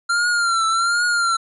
square tone with vibrato, 1381 Hz, F6, 20 cents flat, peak -17 dBFS, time 0.09-1.37 s, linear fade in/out 10 ms, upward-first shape triangle, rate 1.3 Hz, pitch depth 80 cents each way, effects resampled to 24000 Hz

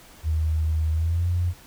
sine tone with pitch glide, 78.8 to 87.94 Hz, D#2 to F2, +23 to +13 cents, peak -20 dBFS, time 0.23-1.54 s, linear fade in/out 50 ms, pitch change +190 cents, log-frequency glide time 0.93-1.27 s, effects pink hiss -49 dBFS RMS until 1.66 s

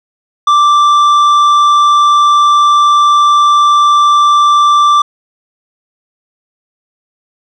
sine tone with tanh clipping, 1174.7 Hz, D6, in tune, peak -6 dBFS, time 0.47-5.02 s, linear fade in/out 5 ms, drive 8 dB, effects none

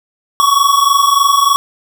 square tone pair together, 1108.7 / 1132 Hz, C#6 / C#6, 0 / +36 cents, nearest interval unison, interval 36 cents, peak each -12 dBFS, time 0.4-1.56 s, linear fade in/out 0 ms, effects none

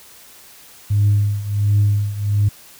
sine tone with tremolo, 102.7 Hz, G#2, 19 cents flat, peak -9 dBFS, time 0.9-2.49 s, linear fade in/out 10 ms, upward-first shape triangle, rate 1.4 Hz, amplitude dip 85%, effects tanh soft clip ceiling -8 dBFS + white hiss -44 dBFS RMS until 2.79 s

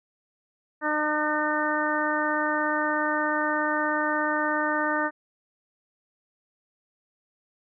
harmonic tone, 302.8 Hz, D#4, 47 cents flat, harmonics 1 / 2 / 3 / 4 / 5 / 6, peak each -30 / -30 / -30 / -30 / -30 / -30 dBFS, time 0.81-5.11 s, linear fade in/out 50 ms, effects none

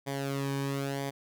sawtooth tone with flanger, 138.3 Hz, C#3, 4 cents flat, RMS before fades -33 dBFS, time 0.06-1.11 s, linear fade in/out 20 ms, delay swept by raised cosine 0.73 to 1.5 ms, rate 1 Hz, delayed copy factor -0.7, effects none

